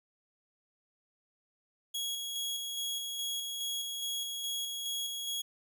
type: tone with tremolo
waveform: sawtooth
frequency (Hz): 3322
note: G#7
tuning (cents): 0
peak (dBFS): -30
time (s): 1.94-5.42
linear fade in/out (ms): 10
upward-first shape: square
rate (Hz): 2.4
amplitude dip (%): 30
effects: none